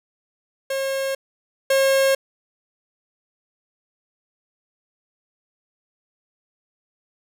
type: tone pair in turn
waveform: 45% pulse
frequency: 540 / 540 Hz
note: C#5 / C#5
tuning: -45 / -45 cents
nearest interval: unison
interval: 0 cents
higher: neither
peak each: -22 / -15 dBFS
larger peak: second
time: 0.7-1.15 / 1.7-2.15 s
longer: neither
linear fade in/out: 5 ms
effects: none